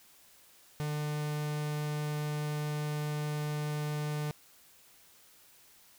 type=tone; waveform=45% pulse; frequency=149.6 Hz; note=D3; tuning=32 cents sharp; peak=-32 dBFS; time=0.8-4.31 s; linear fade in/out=0 ms; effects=white hiss -60 dBFS RMS until 5.98 s